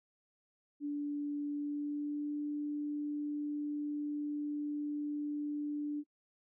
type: tone with pitch glide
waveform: sine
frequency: 290.7 to 294.4 Hz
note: D4 to D4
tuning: -18 to +4 cents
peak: -34 dBFS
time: 0.8-6.04 s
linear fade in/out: 50 ms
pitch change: +22 cents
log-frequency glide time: 1.52-2.37 s
effects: noise-tail reverb RT60 0.1 s tail -25 dB re dry